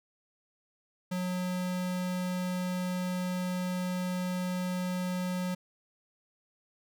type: tone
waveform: square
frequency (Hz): 181.7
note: F#3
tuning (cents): -31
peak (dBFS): -31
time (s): 1.11-5.55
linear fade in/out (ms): 10
effects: none